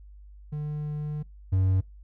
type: tone pair in turn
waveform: triangle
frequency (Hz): 149.8 / 94.37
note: D3 / F#2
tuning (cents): +35 / +35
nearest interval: minor sixth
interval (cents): 800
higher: first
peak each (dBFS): -27 / -18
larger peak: second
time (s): 0.52-1.23 / 1.52-1.81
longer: first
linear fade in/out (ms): 10
effects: noise-tail reverb RT60 0.2 s tail -24 dB re dry + added 50 Hz sine -45 dBFS peak until 2.03 s